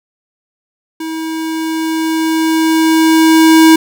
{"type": "tone with level ramp", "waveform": "square", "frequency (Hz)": 321.1, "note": "E4", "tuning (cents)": -45, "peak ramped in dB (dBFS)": [-20, -3], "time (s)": [1, 3.76], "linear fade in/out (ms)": 5, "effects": []}